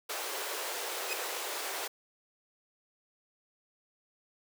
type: high-pass noise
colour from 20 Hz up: pink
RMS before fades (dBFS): -37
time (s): 0.09-1.88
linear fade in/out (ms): 10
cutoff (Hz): 370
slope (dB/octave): 48
type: tone with exponential growth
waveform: sawtooth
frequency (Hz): 2515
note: D#7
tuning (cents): +18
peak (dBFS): -26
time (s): 1.03-1.13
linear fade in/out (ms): 1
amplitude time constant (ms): 21
effects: none